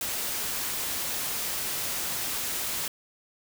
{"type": "noise", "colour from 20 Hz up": "white", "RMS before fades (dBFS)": -31, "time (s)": [0.01, 2.88], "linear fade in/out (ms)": 2, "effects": []}